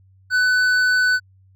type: tone with hard clipping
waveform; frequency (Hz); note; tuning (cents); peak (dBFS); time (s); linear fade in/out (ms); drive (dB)
triangle; 1499; F#6; +22; -16; 0.3-1.2; 50; 11
effects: added 95 Hz sine -50 dBFS peak until 1.55 s